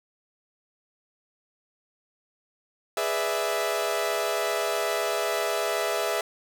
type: chord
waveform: sawtooth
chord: E dominant seventh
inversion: first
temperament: equal with one note detuned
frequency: 415.3 / 493.9 / 591.4 / 659.3 Hz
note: G#4 / B4 / D5 / E5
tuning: 0 / 0 / +12 / 0 cents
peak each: -27 / -29 / -29 / -24 dBFS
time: 2.97-6.21 s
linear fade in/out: 2 ms
effects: none